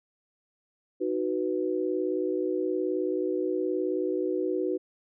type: chord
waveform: sine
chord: B major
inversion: first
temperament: equal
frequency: 311.1 / 370 / 493.9 Hz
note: D#4 / F#4 / B4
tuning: 0 / 0 / 0 cents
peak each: -31 / -28 / -32 dBFS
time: 1-4.78 s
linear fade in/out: 20 ms
effects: none